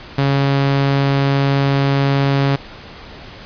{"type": "tone", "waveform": "sawtooth", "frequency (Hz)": 138.59, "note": "C#3", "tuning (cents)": 0, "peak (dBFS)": -9, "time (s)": [0.18, 2.56], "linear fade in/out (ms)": 5, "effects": ["pink hiss -36 dBFS RMS until 3.45 s", "resampled to 11025 Hz"]}